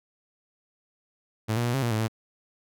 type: tone with pitch steps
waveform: sawtooth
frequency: 109.6 / 119.3 / 120.3 / 135.2 / 118.6 / 108.9 / 112 Hz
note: A2 / A#2 / B2 / C#3 / A#2 / A2 / A2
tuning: -6 / +41 / -45 / -43 / +30 / -17 / +31 cents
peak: -20 dBFS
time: 1.48-2.082 s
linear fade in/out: 20 ms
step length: 86 ms
effects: none